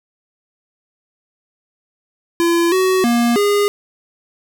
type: tone with pitch steps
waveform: square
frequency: 339.8 / 374.3 / 236.9 / 409.1 Hz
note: F4 / F#4 / A#3 / G#4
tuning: -47 / +20 / +28 / -26 cents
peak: -13 dBFS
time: 2.4-3.68 s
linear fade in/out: 0 ms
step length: 320 ms
effects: none